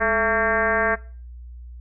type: tone with frequency modulation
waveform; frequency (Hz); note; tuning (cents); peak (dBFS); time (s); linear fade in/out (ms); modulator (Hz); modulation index
sine; 1130; C#6; +33; -17; 0-0.96; 20; 231; 3.3
effects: noise-tail reverb RT60 0.4 s tail -20 dB re dry + added 60 Hz sine -36 dBFS peak until 1.8 s

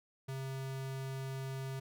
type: tone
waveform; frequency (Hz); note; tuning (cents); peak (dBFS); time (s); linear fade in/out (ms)
square; 133.7; C3; +38; -39; 0.28-1.8; 10
effects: none

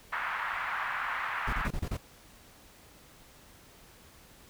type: band-pass noise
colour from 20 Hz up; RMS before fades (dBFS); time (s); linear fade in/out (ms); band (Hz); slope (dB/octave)
white; -34; 0.12-1.68; 10; 940 to 1800; 24
type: noise bursts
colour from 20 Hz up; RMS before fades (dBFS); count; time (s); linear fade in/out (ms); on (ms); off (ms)
brown; -32; 6; 1.47-1.97; 5; 60; 28
effects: pink hiss -56 dBFS RMS until 4.49 s

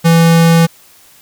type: tone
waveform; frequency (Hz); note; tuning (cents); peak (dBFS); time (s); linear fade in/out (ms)
square; 166.2; E3; +15; -6; 0.04-0.67; 20
effects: white hiss -44 dBFS RMS until 1.21 s

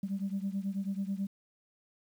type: beating tone pair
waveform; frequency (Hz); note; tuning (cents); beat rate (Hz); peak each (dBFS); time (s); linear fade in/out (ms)
sine; 192.9 / 202.1; G3 / G#3; -28 / -47; 9.2; -33 / -35; 0.03-1.27; 5
effects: tanh soft clip ceiling -26 dBFS + 10-bit

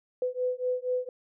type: beating tone pair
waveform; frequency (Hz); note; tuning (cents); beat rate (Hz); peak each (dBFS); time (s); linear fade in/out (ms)
sine; 500 / 504.2; B4 / B4; +21 / +36; 4.2; -30; 0.22-1.09; 2
effects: none

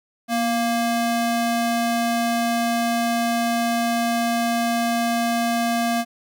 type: ring-modulated tone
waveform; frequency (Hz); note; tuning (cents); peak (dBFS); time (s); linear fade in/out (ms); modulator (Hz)
square; 466.2; A#4; 0; -17; 0.28-6.05; 50; 229
effects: none

